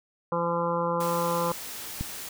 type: harmonic tone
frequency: 170.6 Hz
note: F3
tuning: 40 cents flat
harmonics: 1 / 2 / 3 / 5 / 6 / 7 / 8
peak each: -32 / -37 / -28 / -34 / -30 / -35 / -39 dBFS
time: 0.32-1.52 s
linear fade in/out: 2 ms
type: noise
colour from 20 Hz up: white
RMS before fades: -38 dBFS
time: 1-2.29 s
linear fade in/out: 5 ms
type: click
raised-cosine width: 5 ms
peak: -18 dBFS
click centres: 2.01 s
effects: none